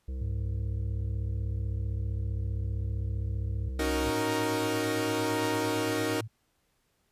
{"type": "harmonic tone", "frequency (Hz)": 65, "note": "C2", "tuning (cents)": -11, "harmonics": [1, 3, 5, 7, 8], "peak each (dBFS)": [-32, -48, -51, -53, -58], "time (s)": [0.08, 4.1], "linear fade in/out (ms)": 5}
{"type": "tone with pitch glide", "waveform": "sine", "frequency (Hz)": [101.1, 100.29], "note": ["G#2", "G2"], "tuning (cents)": [-46, 40], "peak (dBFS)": -31, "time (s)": [0.21, 3.69], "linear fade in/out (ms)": 5, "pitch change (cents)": -14, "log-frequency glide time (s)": [1.55, 1.66]}
{"type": "chord", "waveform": "sawtooth", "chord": "D# minor seventh", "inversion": "third", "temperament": "equal with one note detuned", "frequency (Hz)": [275.6, 311.1, 370, 466.2], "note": ["C#4", "D#4", "F#4", "A#4"], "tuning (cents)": [-10, 0, 0, 0], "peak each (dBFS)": [-32, -27, -32, -28], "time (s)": [3.79, 6.21], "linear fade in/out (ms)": 5}
{"type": "tone with tremolo", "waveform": "sine", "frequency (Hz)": 110, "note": "A2", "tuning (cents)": 0, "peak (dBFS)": -35, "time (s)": [4.05, 6.28], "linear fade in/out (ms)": 10, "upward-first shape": "sine", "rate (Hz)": 8.8, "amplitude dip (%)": 55}
{"effects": ["pink hiss -73 dBFS RMS until 7.11 s", "resampled to 32000 Hz"]}